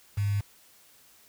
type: tone with quantisation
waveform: sine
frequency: 101.6 Hz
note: G#2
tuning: 38 cents flat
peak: -24 dBFS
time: 0.17-0.41 s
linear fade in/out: 10 ms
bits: 7
effects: white hiss -58 dBFS RMS until 1.28 s